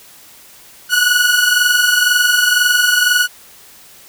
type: tone pair together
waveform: sawtooth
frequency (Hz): 1455 / 1477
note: F#6 / F#6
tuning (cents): -29 / -3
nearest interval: unison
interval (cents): 26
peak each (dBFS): -10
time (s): 0.89-3.28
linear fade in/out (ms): 50
effects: white hiss -42 dBFS RMS until 4.08 s